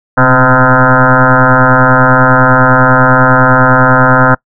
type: tone with frequency modulation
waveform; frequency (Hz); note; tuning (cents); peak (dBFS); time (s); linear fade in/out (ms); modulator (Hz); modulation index
sine; 767; G5; -38; -3; 0.17-4.35; 10; 127; 6.2
effects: noise-tail reverb RT60 0.1 s tail -26 dB re dry